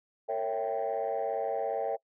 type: chord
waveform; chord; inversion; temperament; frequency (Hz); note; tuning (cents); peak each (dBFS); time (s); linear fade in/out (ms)
sine; A# diminished seventh; none; equal with one note detuned; 457.1 / 554.4 / 659.3 / 784; A#4 / C#5 / E5 / G5; -34 / 0 / 0 / 0; -33; 0.28-1.97; 20
effects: noise-tail reverb RT60 0.1 s tail -24 dB re dry + tanh soft clip ceiling -23 dBFS